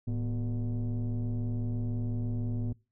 sine tone with frequency modulation, 110 Hz, A2, in tune, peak -26 dBFS, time 0.07-2.73 s, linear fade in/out 10 ms, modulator 134 Hz, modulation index 0.88, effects noise-tail reverb RT60 0.3 s tail -25 dB re dry + tanh soft clip ceiling -28 dBFS

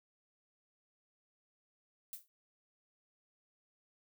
violet noise with exponential decay, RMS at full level -41 dBFS, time 2.13-2.28 s, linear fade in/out 0 ms, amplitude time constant 31 ms, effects none

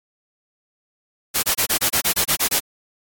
white noise bursts, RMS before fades -19 dBFS, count 11, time 1.34-2.603 s, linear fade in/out 20 ms, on 93 ms, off 24 ms, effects AAC 64 kbps

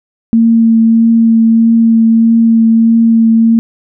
sine tone with vibrato, 227.3 Hz, A#3, 43 cents flat, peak -4 dBFS, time 0.33-3.59 s, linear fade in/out 0 ms, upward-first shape triangle, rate 1.6 Hz, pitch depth 15 cents each way, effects none

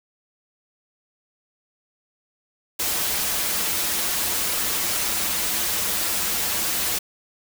white noise with comb filter, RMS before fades -24 dBFS, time 2.79-6.99 s, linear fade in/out 10 ms, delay 7.6 ms, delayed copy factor -0.55, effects none

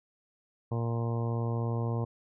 harmonic tone, 116.54 Hz, A#2, in tune, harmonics 1 / 2 / 3 / 4 / 5 / 6 / 7 / 8 / 9, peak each -29 / -38 / -41 / -39 / -44 / -46 / -47 / -46 / -46 dBFS, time 0.71-2.05 s, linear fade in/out 10 ms, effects none

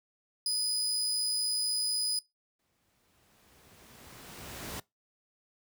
30% pulse tone, 4978 Hz, D#8, in tune, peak -25 dBFS, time 0.46-2.19 s, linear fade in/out 2 ms
pink noise with exponential growth, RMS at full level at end -38 dBFS, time 2.59-4.8 s, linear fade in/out 5 ms, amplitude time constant 480 ms
effects noise-tail reverb RT60 0.2 s tail -23 dB re dry + high-pass 60 Hz 12 dB/octave

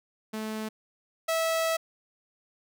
sawtooth tone pair in turn, 217.5 / 651.8 Hz, A3 / E5, -20 / -20 cents, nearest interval octave + perfect fifth, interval 1900 cents, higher second, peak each -28 / -21 dBFS, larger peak second, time 0.33-0.69 / 1.28-1.77 s, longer second, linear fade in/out 10 ms, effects none

